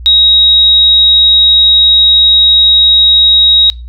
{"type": "tone", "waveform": "sine", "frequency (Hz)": 3797, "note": "A#7", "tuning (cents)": 31, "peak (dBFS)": -3, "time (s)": [0.06, 3.7], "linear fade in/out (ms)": 0, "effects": ["noise-tail reverb RT60 0.3 s tail -22 dB re dry", "added 60 Hz sine -23 dBFS peak until 3.88 s"]}